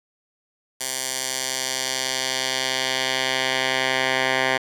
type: tone with band-pass filter sweep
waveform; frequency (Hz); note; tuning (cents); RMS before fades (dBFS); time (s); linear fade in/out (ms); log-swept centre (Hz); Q
10% pulse; 130.81; C3; 0; -24; 0.8-4.58; 10; 8400 to 1900; 1
effects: none